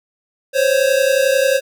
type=tone pair together; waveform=square; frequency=521.8 / 553 Hz; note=C5 / C#5; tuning=-5 / -4 cents; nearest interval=minor second; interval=101 cents; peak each=-16 dBFS; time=0.53-1.61 s; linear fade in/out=50 ms; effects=none